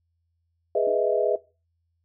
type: chord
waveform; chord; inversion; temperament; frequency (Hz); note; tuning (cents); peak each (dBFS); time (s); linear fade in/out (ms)
sine; E major seventh; first; equal; 415.3 / 493.9 / 622.3 / 659.3; G#4 / B4 / D#5 / E5; 0 / 0 / 0 / 0; -25; 0.75-1.36; 5
type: tone with exponential decay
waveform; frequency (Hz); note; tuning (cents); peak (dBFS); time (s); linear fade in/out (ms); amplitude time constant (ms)
sine; 311.1; D#4; 0; -33; 0.87-1.1; 1; 49
effects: noise-tail reverb RT60 0.3 s tail -20 dB re dry + added 84 Hz sine -70 dBFS peak until 2.04 s